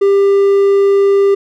triangle tone, 397.1 Hz, G4, 22 cents sharp, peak -5 dBFS, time 0.01-1.35 s, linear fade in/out 10 ms, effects none

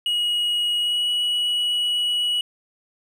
triangle tone with pitch glide, 2900 to 2927 Hz, F#7 to F#7, -35 to -19 cents, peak -18 dBFS, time 0.06-2.41 s, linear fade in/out 2 ms, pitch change +16 cents, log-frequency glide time 0.8-1.04 s, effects none

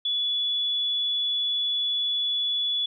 sine tone, 3422 Hz, A7, 49 cents flat, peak -23 dBFS, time 0.05-2.86 s, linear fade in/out 5 ms, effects none

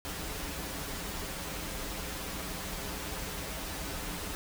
pink noise with comb filter, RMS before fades -38 dBFS, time 0.05-4.35 s, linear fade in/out 0 ms, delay 8.4 ms, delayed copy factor -0.7, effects none

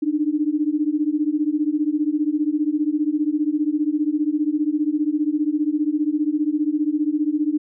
sine beating tone pair, 293.7 / 308.7 Hz, D4 / D#4, 0 / -14 cents, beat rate 15 Hz, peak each -21 dBFS, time 0.02-7.58 s, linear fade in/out 10 ms, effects none

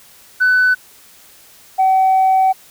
sine tone pair in turn, 1500 / 760 Hz, F#6 / F#5, +23 / +46 cents, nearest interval octave, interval 1177 cents, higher first, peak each -8 dBFS, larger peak neither, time 0.4-0.75 / 1.78-2.53 s, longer second, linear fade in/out 20 ms, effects tanh soft clip ceiling -7 dBFS + white hiss -45 dBFS RMS until 2.7 s

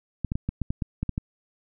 clicks, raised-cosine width 5 ms, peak -14 dBFS, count 10, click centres 0.247 / 0.319 / 0.355 / 0.49 / 0.617 / 0.705 / 0.822 / 1.03 / 1.093 / 1.179 s, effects none

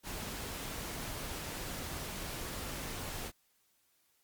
pink noise, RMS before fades -41 dBFS, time 0.03-3.32 s, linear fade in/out 50 ms, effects white hiss -73 dBFS RMS until 4.23 s + Opus 48 kbps

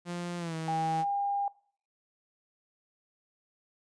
sawtooth tone with pitch glide, 174.61 to 161.05 Hz, F3 to E3, 0 to -40 cents, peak -30 dBFS, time 0.05-1.05 s, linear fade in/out 50 ms, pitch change -140 cents, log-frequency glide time 0.38-0.55 s
sine tone, 804 Hz, G5, 44 cents sharp, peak -28 dBFS, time 0.68-1.48 s, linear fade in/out 2 ms
effects noise-tail reverb RT60 0.5 s tail -21 dB re dry + resampled to 22050 Hz

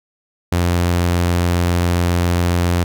sawtooth tone, 87.31 Hz, F2, in tune, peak -10 dBFS, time 0.52-2.84 s, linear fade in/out 5 ms, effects none

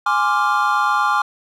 triangle chord, D half-diminished seventh, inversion second, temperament equal, 830.6 / 1046.5 / 1174.7 / 1396.9 Hz, Ab5 / C6 / D6 / F6, 0 / 0 / 0 / 0 cents, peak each -19 / -20 / -17 / -19 dBFS, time 0.06-1.22 s, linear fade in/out 5 ms, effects none

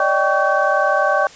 sine tone cluster, 574 / 614 / 782 / 1127 / 1541 Hz, D5 / D#5 / G5 / C#6 / G6, -40 / -23 / -4 / +28 / -30 cents, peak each -20 dBFS, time 0-1.27 s, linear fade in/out 2 ms, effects white hiss -41 dBFS RMS until 1.35 s + resampled to 16000 Hz

